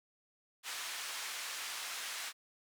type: band-pass noise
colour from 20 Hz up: pink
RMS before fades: -42 dBFS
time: 0.63-2.33 s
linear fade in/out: 50 ms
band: 1400 to 10000 Hz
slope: 12 dB/octave
effects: none